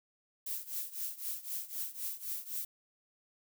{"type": "noise with tremolo", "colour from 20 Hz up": "violet", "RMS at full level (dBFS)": -36, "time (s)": [0.46, 2.65], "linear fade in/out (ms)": 5, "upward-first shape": "triangle", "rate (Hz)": 3.9, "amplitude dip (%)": 90, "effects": []}